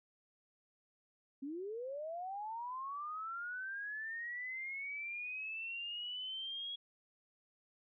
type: linear sweep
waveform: sine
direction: up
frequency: 261.6 to 3331 Hz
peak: -40 dBFS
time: 1.42-6.76 s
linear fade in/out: 10 ms
effects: none